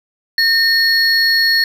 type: tone pair together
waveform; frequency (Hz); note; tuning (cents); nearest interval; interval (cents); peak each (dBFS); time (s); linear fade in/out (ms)
triangle; 1824 / 4338; A#6 / C#8; -38 / -38; octave + minor third; 1500; -12; 0.38-1.64; 2
effects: none